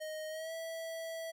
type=tone with pitch glide; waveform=square; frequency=622.3 to 654.7 Hz; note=D#5 to E5; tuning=0 to -12 cents; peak=-40 dBFS; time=0-1.32 s; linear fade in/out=20 ms; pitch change=+88 cents; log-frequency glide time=0.29-0.53 s; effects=none